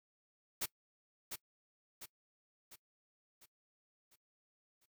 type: noise with echo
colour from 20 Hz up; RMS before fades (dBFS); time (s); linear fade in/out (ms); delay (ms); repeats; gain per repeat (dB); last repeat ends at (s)
white; -37; 0.61-0.66; 10; 700; 6; -6; 4.86
effects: noise-tail reverb RT60 0.1 s tail -21 dB re dry

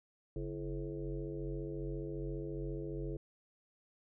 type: tone with frequency modulation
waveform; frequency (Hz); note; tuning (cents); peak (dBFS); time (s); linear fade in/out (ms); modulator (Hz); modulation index
sine; 237.8; A#3; +35; -37; 0.36-3.17; 2; 94.6; 2.5
effects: none

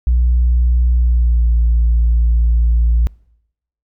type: tone with pitch glide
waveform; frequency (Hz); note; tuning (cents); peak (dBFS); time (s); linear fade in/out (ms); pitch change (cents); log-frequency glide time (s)
sine; 60.4 to 57.61; B1 to A#1; -38 to -20; -8; 0.07-3.07; 0; -82; 0.93-1.55
effects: noise-tail reverb RT60 0.8 s tail -26 dB re dry + tanh soft clip ceiling -7 dBFS

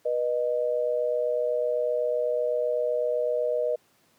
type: tone pair together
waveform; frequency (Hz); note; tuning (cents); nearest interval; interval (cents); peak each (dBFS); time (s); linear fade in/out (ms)
sine; 486.7 / 614.6; B4 / D#5; -25 / -21; major third; 404; -26; 0.05-3.76; 10
effects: pink hiss -64 dBFS RMS until 4.18 s + high-pass 150 Hz 12 dB/octave

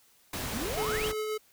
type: noise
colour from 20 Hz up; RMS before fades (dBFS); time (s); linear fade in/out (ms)
pink; -35; 0.33-1.12; 5
type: exponential sweep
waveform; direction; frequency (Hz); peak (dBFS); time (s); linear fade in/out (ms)
sine; up; 196 to 3322; -34; 0.53-1.08; 5
type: clicks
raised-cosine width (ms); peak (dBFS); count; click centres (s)
1; -31; 2; 0.693 / 1.13
type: tone with tremolo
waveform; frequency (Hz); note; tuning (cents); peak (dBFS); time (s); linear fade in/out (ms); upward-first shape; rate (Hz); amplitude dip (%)
square; 430; A4; -40; -30; 0.77-1.38; 10; triangle; 7.6; 30
effects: white hiss -63 dBFS RMS until 1.52 s

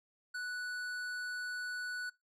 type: tone with hard clipping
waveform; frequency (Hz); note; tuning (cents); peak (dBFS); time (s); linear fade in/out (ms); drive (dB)
sine; 1480; F#6; 0; -39; 0.34-2.1; 10; 11
effects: noise-tail reverb RT60 0.2 s tail -22 dB re dry

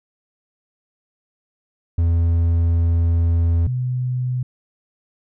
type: tone pair in turn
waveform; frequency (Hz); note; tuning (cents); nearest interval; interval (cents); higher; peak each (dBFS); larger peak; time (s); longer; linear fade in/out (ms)
triangle / sine; 84.1 / 126.01; E2 / B2; +35 / +35; perfect fifth; 700; second; -12 / -19; first; 1.98-3.67 / 3.67-4.43; first; 5
effects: none

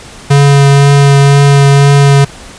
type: tone with vibrato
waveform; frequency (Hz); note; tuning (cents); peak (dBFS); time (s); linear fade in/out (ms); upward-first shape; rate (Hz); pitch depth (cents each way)
square; 140.6; C#3; +25; -3; 0.3-2.25; 10; triangle; 2; 13
effects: pink hiss -31 dBFS RMS until 2.58 s + resampled to 22050 Hz

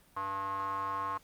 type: tone with band-pass filter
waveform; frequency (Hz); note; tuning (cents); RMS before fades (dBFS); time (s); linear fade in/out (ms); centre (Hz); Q
square; 97.5; G2; -9; -35; 0.16-1.18; 10; 1100; 9.6
effects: pink hiss -63 dBFS RMS until 1.23 s + Opus 32 kbps

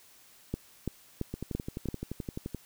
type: two click trains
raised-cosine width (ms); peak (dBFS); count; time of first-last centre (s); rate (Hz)
3; -22 / -18; 15 / 5; 1.34-2.547 / 0.54-1.887; 11.6 / 2.97
effects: white hiss -58 dBFS RMS until 2.65 s

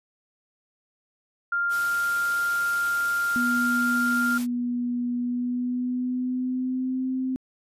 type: tone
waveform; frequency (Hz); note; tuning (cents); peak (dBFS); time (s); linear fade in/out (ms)
sine; 1396.9; F6; 0; -22; 1.52-4.38; 5
type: noise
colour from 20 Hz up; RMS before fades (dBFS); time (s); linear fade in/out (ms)
white; -38; 1.69-4.47; 50
type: tone with pitch glide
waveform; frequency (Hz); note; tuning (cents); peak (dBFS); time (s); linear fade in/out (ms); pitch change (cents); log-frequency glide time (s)
sine; 243.3 to 259.3; B3 to C4; -26 to -15; -24; 3.36-7.36; 0; +111; 5.16-7.07
effects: resampled to 32000 Hz

